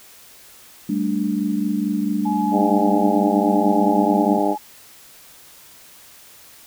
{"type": "chord", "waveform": "sine", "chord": "G suspended second", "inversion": "none", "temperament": "just", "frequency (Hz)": [196, 220.5, 294], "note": ["G3", "A3", "D4"], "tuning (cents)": [0, 4, 2], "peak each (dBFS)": -23, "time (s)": [0.89, 4.39], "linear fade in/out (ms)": 5}
{"type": "tone with tremolo", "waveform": "sine", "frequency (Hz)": 845, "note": "G#5", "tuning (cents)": 30, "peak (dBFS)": -21, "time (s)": [2.25, 4.58], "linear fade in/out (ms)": 10, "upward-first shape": "triangle", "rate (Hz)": 0.75, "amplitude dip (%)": 40}
{"type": "harmonic tone", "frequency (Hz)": 101.2, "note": "G#2", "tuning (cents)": -44, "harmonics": [2, 3, 4, 5, 6, 7, 8], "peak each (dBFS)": [-27, -21, -25, -31, -24, -27, -25], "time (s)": [2.51, 4.56], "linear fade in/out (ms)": 50}
{"effects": ["white hiss -46 dBFS RMS until 6.66 s"]}